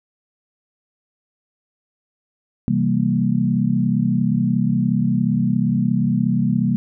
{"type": "chord", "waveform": "sine", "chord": "C dominant seventh", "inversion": "none", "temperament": "equal", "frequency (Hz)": [130.81, 164.81, 196, 233.1], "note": ["C3", "E3", "G3", "Bb3"], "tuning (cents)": [0, 0, 0, 0], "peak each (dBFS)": [-22, -23, -20, -20], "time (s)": [2.68, 6.76], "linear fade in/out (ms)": 0, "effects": []}